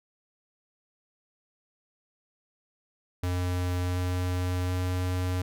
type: tone with pitch steps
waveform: square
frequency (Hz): 89.8 / 90.37 / 90.95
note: F2 / F#2 / F#2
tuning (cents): +49 / -40 / -29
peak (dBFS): -27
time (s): 3.23-5.42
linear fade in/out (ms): 5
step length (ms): 730
effects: none